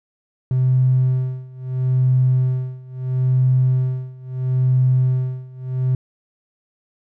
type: tone with tremolo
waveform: triangle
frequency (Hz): 128.6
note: C3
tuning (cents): -30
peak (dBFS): -8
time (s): 0.51-5.95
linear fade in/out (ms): 2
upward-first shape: sine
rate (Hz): 0.75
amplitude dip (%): 95
effects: tanh soft clip ceiling -10 dBFS